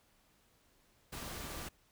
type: tone in noise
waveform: sine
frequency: 1174.7 Hz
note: D6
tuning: in tune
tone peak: -55 dBFS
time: 1.12-1.69 s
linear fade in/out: 10 ms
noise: pink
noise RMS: -44 dBFS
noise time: 1.12-1.69 s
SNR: -14 dB
effects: pink hiss -70 dBFS RMS until 1.91 s